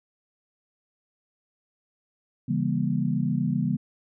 sine chord, C# diminished seventh, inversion none, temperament just, 138.59 / 166.31 / 199.57 / 239.5 Hz, C#3 / E3 / G3 / Bb3, 0 / +16 / +31 / +47 cents, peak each -28 dBFS, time 2.48-3.77 s, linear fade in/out 10 ms, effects none

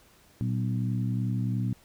harmonic tone with a mistuned harmonic, 63 Hz, B1, 35 cents sharp, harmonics 2 / 3 / 4 / 5, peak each -27 / -32 / -35 / -44 dBFS, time 0.41-1.73 s, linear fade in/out 0 ms, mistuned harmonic 2, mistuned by -110 cents, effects pink hiss -59 dBFS RMS until 1.84 s

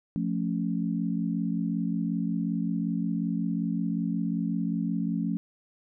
sine chord, F augmented, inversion none, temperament equal, 174.61 / 220 / 277.2 Hz, F3 / A3 / C#4, 0 / 0 / 0 cents, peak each -29 / -30 / -32 dBFS, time 0.16-5.37 s, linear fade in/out 0 ms, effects none

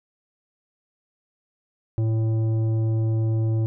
triangle tone with tanh clipping, 111.4 Hz, A2, 22 cents sharp, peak -21 dBFS, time 1.98-3.66 s, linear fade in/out 0 ms, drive 14 dB, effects none

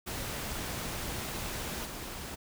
pink noise with level steps, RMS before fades -37 / -41 dBFS, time 0.06-2.36 s, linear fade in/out 20 ms, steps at 1.85 s, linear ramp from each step 10 ms, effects none

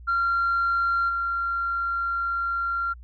sine tone with level steps, 1379 Hz, F6, 22 cents flat, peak -19 / -23 dBFS, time 0.07-2.94 s, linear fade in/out 20 ms, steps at 1.08 s, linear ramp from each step 20 ms, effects tanh soft clip ceiling -17 dBFS + added 60 Hz sine -41 dBFS peak until 3.03 s

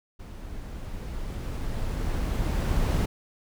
brown noise with level ramp, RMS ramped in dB -40 to -22 dBFS, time 0.19-3.06 s, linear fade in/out 10 ms, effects none

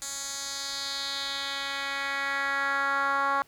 10% pulse tone with band-pass filter sweep, 277.2 Hz, C#4, in tune, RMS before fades -30 dBFS, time 0.02-3.42 s, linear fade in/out 0 ms, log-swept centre 7400 to 1100 Hz, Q 2.2, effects pink hiss -59 dBFS RMS until 3.47 s

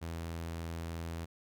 sawtooth tone, 83.1 Hz, E2, 15 cents sharp, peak -34 dBFS, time 0.01-1.26 s, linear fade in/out 20 ms, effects none

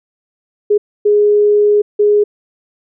sine tone bursts at uneven times, 415.3 Hz, G#4, in tune, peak -7 dBFS, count 3, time 0.7-0.78 / 1.05-1.82 / 1.99-2.24 s, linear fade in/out 10 ms, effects none

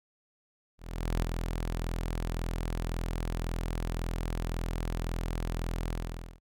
sawtooth tone with ADSR envelope, 41.86 Hz, E1, 27 cents sharp, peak -22 dBFS, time 0.78-6.4 s, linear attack 450 ms, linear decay 6 ms, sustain -5 dB, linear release 500 ms, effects none

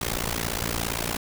pink noise with amplitude modulation, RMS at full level -24 dBFS, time 0.01-1.17 s, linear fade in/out 5 ms, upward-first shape sine, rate 57.4 Hz, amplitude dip 100%, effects none

